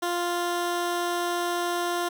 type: tone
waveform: 15% pulse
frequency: 349.2 Hz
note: F4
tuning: in tune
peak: -19 dBFS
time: 0.02-2.09 s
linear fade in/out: 10 ms
effects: none